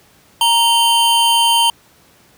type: tone pair together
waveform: square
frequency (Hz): 932.3 / 3095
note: A#5 / G7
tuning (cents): 0 / -23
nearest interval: octave + major sixth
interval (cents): 2077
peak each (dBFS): -14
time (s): 0.41-1.7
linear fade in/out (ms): 2
effects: pink hiss -50 dBFS RMS until 2.37 s + high-pass 80 Hz 12 dB/octave